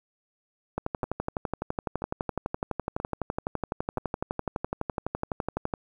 two click trains, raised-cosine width 1 ms, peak -18 / -14 dBFS, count 4 / 60, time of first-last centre 1.04-3.981 / 0.78-5.738 s, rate 1.02 / 11.9 Hz, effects 9-bit

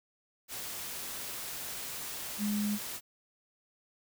sine tone in noise, 207.7 Hz, G#3, in tune, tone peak -29 dBFS, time 2.38-2.79 s, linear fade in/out 50 ms, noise white, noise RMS -40 dBFS, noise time 0.48-3.01 s, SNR +8 dB, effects none

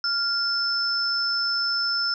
sine tone pair together, 1396.9 / 5274 Hz, F6 / E8, 0 / 0 cents, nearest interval octave + major seventh, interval 2300 cents, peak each -27 / -23 dBFS, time 0.04-2.14 s, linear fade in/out 2 ms, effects none

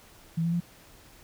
sine tone with pitch steps, 164.81 / 168.76 / 172.8 Hz, E3 / E3 / F3, 0 / +41 / -18 cents, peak -24 dBFS, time 0.37-0.604 s, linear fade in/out 10 ms, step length 78 ms, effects pink hiss -54 dBFS RMS until 1.23 s

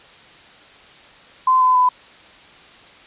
sine tone with pitch steps, 1030 / 1015.8 / 1001.8 Hz, C6 / B5 / B5, -28 / +48 / +24 cents, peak -11 dBFS, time 1.47-1.89 s, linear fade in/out 5 ms, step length 140 ms, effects white hiss -45 dBFS RMS until 3.06 s + resampled to 8000 Hz

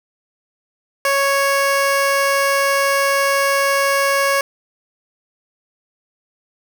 15% pulse tone, 554 Hz, C#5, 1 cent flat, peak -8 dBFS, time 1.05-4.41 s, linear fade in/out 2 ms, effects none

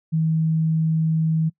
sine tone, 160 Hz, D#3, 49 cents sharp, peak -17 dBFS, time 0.12-1.5 s, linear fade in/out 20 ms, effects noise-tail reverb RT60 0.1 s tail -24 dB re dry

